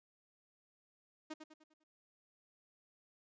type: tone with echo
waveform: sawtooth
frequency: 311.1 Hz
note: D#4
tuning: in tune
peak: -38 dBFS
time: 1.3-1.34 s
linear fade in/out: 10 ms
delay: 100 ms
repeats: 5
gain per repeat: -7 dB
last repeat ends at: 1.84 s
effects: resampled to 16000 Hz